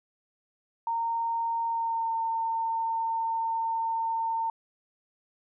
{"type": "tone with pitch glide", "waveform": "sine", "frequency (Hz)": [921, 907.3], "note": ["A#5", "A#5"], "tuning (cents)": [-21, -47], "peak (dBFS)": -26, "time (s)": [0.87, 4.5], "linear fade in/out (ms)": 2, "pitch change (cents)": -26, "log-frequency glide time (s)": [1.66, 2.15], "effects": []}